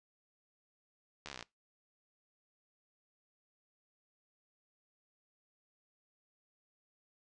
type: slowing click train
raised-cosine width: 0.2 ms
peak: -26 dBFS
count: 12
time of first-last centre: 1.26-1.427 s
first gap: 13 ms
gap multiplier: 1.03
effects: noise-tail reverb RT60 0.2 s tail -22 dB re dry + resampled to 22050 Hz